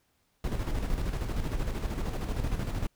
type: noise with tremolo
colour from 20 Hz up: brown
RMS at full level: -29 dBFS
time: 0.44-2.87 s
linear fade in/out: 2 ms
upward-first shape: square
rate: 13 Hz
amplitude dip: 45%
effects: pink hiss -72 dBFS RMS until 2.95 s